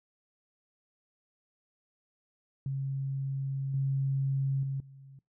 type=tone with level steps; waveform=sine; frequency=136.1 Hz; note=C#3; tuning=31 cents flat; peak=-30 / -26 / -30 / -48 dBFS; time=2.66-5.19 s; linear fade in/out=2 ms; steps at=3.74 / 4.63 / 4.8 s; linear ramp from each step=2 ms; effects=noise-tail reverb RT60 0.2 s tail -23 dB re dry